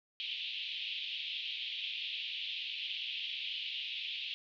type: band-pass noise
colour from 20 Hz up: white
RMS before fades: -40 dBFS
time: 0.2-4.34 s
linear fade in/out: 0 ms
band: 2600 to 3600 Hz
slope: 48 dB/octave
effects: none